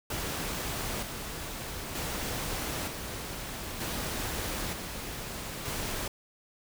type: noise with tremolo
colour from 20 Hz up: pink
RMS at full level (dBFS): -34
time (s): 0.1-6.08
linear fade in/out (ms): 5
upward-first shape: square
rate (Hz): 0.54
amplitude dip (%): 40
effects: none